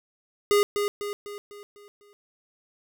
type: tone with echo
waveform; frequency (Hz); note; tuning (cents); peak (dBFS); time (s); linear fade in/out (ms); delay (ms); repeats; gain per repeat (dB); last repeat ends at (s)
square; 410; G#4; -22; -18; 0.51-0.63; 0; 250; 6; -6; 2.13
effects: none